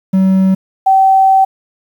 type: tone pair in turn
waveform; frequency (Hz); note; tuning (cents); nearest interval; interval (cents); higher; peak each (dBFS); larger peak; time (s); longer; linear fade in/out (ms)
triangle / sine; 190 / 769.5; F#3 / G5; +46 / -32; 2 octaves; 2422; second; -5; neither; 0.13-0.55 / 0.86-1.45; second; 10
effects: 7-bit